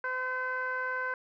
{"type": "tone with low-pass filter", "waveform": "15% pulse", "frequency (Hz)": 511, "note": "C5", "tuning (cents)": -41, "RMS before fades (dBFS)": -33, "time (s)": [0.04, 1.14], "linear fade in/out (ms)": 2, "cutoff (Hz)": 1500, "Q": 3.5, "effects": []}